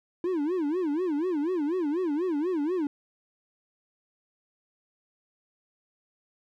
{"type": "tone with vibrato", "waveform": "triangle", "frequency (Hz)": 327.2, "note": "E4", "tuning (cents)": -13, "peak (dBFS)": -23, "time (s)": [0.24, 2.87], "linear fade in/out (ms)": 2, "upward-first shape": "sine", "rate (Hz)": 4.1, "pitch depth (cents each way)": 240, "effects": []}